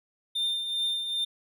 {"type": "tone with tremolo", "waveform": "triangle", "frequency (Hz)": 3605, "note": "A7", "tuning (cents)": 41, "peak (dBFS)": -23, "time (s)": [0.35, 1.25], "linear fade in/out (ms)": 10, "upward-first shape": "triangle", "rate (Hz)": 2.5, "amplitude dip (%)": 55, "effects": []}